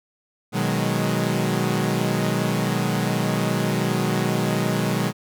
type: chord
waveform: sawtooth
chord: G# minor seventh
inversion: first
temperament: equal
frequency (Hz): 123.47 / 155.56 / 185 / 207.7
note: B2 / D#3 / F#3 / G#3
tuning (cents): 0 / 0 / 0 / 0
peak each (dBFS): -22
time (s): 0.52-5.13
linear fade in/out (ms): 50
effects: none